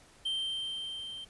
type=tone with level ramp; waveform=triangle; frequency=3136 Hz; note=G7; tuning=in tune; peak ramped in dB=-28 to -39 dBFS; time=0.25-1.25 s; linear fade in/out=10 ms; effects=pink hiss -59 dBFS RMS until 1.29 s + resampled to 24000 Hz